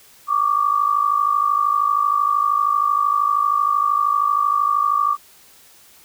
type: tone pair together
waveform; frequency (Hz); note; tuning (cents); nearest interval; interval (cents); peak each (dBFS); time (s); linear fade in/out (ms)
sine; 1138 / 1190.9; C#6 / D6; +45 / +24; minor second; 79; -18 / -18; 0.27-5.17; 50
effects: white hiss -49 dBFS RMS until 6.04 s